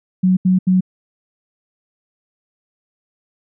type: tone bursts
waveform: sine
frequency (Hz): 185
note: F#3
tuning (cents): 0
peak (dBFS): -10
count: 3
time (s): 0.23-0.808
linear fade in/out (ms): 10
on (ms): 140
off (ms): 79
effects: none